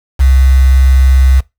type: tone with quantisation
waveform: sine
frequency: 65.8 Hz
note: C2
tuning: 10 cents sharp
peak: -4 dBFS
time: 0.19-1.41 s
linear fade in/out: 20 ms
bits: 4
effects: noise-tail reverb RT60 0.2 s tail -21 dB re dry